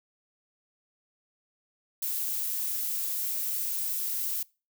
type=noise; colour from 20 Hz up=violet; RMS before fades=-31 dBFS; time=2.02-4.43 s; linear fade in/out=5 ms; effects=noise-tail reverb RT60 0.3 s tail -23 dB re dry